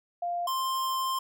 sine / square tone pair in turn, 698 / 1050.4 Hz, F5 / C6, -1 / +6 cents, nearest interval perfect fifth, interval 707 cents, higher second, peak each -28 dBFS, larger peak neither, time 0.22-0.47 / 0.47-1.19 s, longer second, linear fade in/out 5 ms, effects none

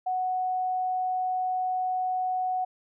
sine tone, 740 Hz, F#5, in tune, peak -25 dBFS, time 0.06-2.65 s, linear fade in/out 10 ms, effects none

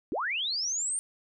sine linear sweep, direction up, 229.5 to 9010 Hz, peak -28 dBFS, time 0.12-0.99 s, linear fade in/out 0 ms, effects none

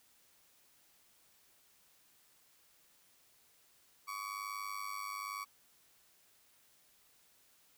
35% pulse tone with amplitude modulation, 1133 Hz, C#6, 37 cents sharp, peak -35 dBFS, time 4.07-5.45 s, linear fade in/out 20 ms, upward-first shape sine, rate 101 Hz, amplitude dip 75%, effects white hiss -68 dBFS RMS until 7.77 s

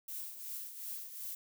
violet noise with tremolo, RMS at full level -41 dBFS, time 0.08-1.35 s, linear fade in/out 5 ms, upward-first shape triangle, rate 2.7 Hz, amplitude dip 65%, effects none

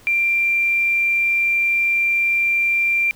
sine tone with quantisation, 2369 Hz, D7, 14 cents sharp, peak -15 dBFS, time 0.07-3.11 s, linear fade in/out 0 ms, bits 7, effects pink hiss -49 dBFS RMS until 3.15 s

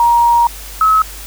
sine tone pair in turn, 943 / 1286.7 Hz, A#5 / E6, +20 / -42 cents, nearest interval perfect fourth, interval 538 cents, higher second, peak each -7 dBFS, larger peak neither, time 0-0.47 / 0.81-1.02 s, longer first, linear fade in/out 2 ms, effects added 50 Hz sine -31 dBFS peak until 1.26 s + white hiss -32 dBFS RMS until 1.26 s

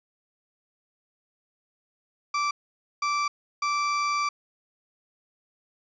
35% pulse tone bursts at uneven times, 1167 Hz, D6, 11 cents flat, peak -22 dBFS, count 3, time 2.34-2.51 / 3.02-3.28 / 3.62-4.29 s, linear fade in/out 5 ms, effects resampled to 16000 Hz + 9-bit

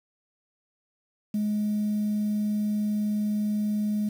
sine tone, 210.1 Hz, G#3, 20 cents sharp, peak -22 dBFS, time 1.34-4.09 s, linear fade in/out 5 ms, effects tanh soft clip ceiling -21 dBFS + 8-bit

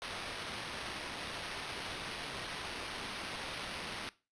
blue noise with sample-and-hold, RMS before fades -42 dBFS, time 0.02-4.09 s, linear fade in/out 0 ms, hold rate 7350 Hz, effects noise-tail reverb RT60 0.3 s tail -19 dB re dry + resampled to 22050 Hz

